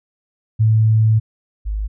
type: tone pair in turn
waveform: sine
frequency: 110 / 51.91 Hz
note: A2 / G#1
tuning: 0 / 0 cents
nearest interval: octave + minor second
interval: 1300 cents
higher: first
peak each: -10 / -19 dBFS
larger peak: first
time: 0.59-1.2 / 1.65-1.88 s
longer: first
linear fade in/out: 20 ms
effects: none